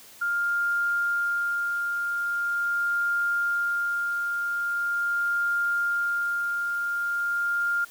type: tone with tremolo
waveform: sine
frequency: 1403 Hz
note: F6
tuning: 8 cents sharp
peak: -22 dBFS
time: 0.21-7.85 s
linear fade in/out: 10 ms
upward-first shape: sine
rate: 0.42 Hz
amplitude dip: 30%
effects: white hiss -49 dBFS RMS until 7.9 s